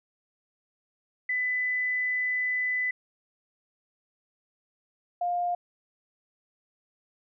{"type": "tone pair in turn", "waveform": "sine", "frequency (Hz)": [2000, 705.2], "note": ["B6", "F5"], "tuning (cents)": [21, 17], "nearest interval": "octave + tritone", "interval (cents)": 1804, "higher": "first", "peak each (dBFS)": -25, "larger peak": "neither", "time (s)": [[1.29, 2.91], [5.21, 5.55]], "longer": "first", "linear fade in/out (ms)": 5, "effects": []}